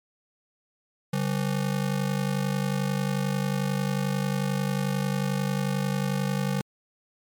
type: ring-modulated tone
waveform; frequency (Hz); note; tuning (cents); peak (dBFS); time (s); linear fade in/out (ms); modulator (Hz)
square; 166.2; E3; +15; -22; 1.13-6.61; 0; 25.6
effects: MP3 96 kbps